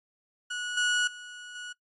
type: tone with level steps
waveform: 30% pulse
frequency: 1463 Hz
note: F#6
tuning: 20 cents flat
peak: -29 / -21 / -39 / -35 dBFS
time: 0.5-1.73 s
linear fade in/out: 10 ms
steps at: 0.77 / 1.07 / 1.55 s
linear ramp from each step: 5 ms
effects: noise-tail reverb RT60 0.1 s tail -20 dB re dry + MP3 48 kbps